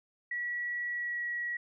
sine tone with pitch glide, 1933 to 1919.6 Hz, B6 to B6, -38 to -50 cents, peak -32 dBFS, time 0.31-1.57 s, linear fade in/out 5 ms, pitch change -12 cents, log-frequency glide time 0.9-1.24 s, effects none

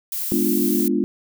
violet noise, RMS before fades -26 dBFS, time 0.12-0.88 s, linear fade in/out 2 ms
sine chord, G# diminished seventh, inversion none, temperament equal, 207.7 / 246.9 / 293.7 / 349.2 Hz, G#3 / B3 / D4 / F4, 0 / 0 / 0 / 0 cents, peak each -23 dBFS, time 0.32-1.04 s, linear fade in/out 0 ms
effects none

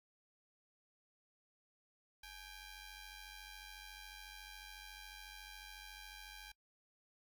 10% pulse ring-modulated tone, 800 Hz, G5, 35 cents sharp, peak -40 dBFS, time 2.23-6.52 s, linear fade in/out 5 ms, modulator 753 Hz, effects noise-tail reverb RT60 0.1 s tail -23 dB re dry

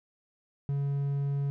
triangle tone, 140.6 Hz, C#3, 25 cents sharp, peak -25 dBFS, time 0.69-1.5 s, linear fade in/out 0 ms, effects none

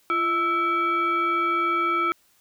sine tone with frequency modulation, 1318.5 Hz, E6, in tune, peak -20 dBFS, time 0.1-2.12 s, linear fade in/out 0 ms, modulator 977 Hz, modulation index 0.79, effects white hiss -62 dBFS RMS until 2.4 s

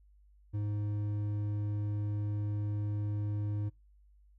triangle tone with hard clipping, 103.83 Hz, G#2, in tune, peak -33 dBFS, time 0.53-3.7 s, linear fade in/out 20 ms, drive 10 dB, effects noise-tail reverb RT60 0.2 s tail -25 dB re dry + added 50 Hz sine -59 dBFS peak until 4.38 s

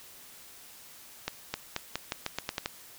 accelerating click train, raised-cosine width 0.2 ms, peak -13 dBFS, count 10, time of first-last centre 1.28-2.659 s, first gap 260 ms, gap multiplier 0.86, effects white hiss -51 dBFS RMS until 2.98 s

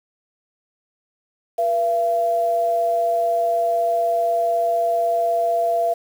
sine tone pair together, 481.4 / 679 Hz, B4 / F5, -44 / -49 cents, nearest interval tritone, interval 595 cents, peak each -26 / -17 dBFS, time 1.58-5.94 s, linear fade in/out 10 ms, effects 7-bit

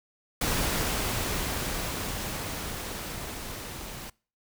pink noise with level ramp, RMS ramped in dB -27 to -40 dBFS, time 0.41-4.1 s, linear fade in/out 5 ms, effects noise-tail reverb RT60 0.4 s tail -25 dB re dry

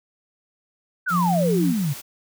sine exponential sweep, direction down, 1568 to 130.81 Hz, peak -20 dBFS, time 1.06-1.94 s, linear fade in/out 20 ms
white noise, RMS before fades -37 dBFS, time 1.08-2.02 s, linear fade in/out 20 ms
sine tone with vibrato, 174.61 Hz, F3, in tune, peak -19 dBFS, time 1.1-1.75 s, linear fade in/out 50 ms, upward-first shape sine, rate 2.5 Hz, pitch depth 16 cents each way
effects none

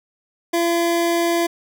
25% pulse tone, 340 Hz, F4, 46 cents flat, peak -13 dBFS, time 0.53-1.47 s, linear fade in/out 10 ms, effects none

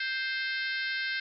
harmonic tone, 524 Hz, C5, 2 cents sharp, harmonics 3 / 4 / 5 / 6 / 7 / 8 / 9 / 10, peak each -32 / -36 / -41 / -43 / -42 / -41 / -44 / -46 dBFS, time 0-1.2 s, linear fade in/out 5 ms, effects none

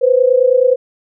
sine tone pair together, 493.9 / 523.3 Hz, B4 / C5, 0 / 0 cents, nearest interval minor second, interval 100 cents, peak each -11 dBFS, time 0.01-0.76 s, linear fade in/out 20 ms, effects none

